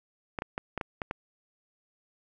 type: clicks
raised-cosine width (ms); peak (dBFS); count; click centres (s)
0.5; -17; 7; 0.388 / 0.421 / 0.579 / 0.777 / 0.812 / 1.018 / 1.111
effects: none